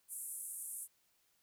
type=band-pass noise; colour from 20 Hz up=pink; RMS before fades=-45 dBFS; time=0.08-0.88 s; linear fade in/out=50 ms; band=8600 to 12000 Hz; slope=48 dB/octave; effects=white hiss -75 dBFS RMS until 1.42 s